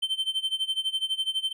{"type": "tone with tremolo", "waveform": "triangle", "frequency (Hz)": 3100, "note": "G7", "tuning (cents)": -20, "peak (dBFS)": -21, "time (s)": [0.02, 1.53], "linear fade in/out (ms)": 10, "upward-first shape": "sine", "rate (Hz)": 12, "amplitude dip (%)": 90, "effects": []}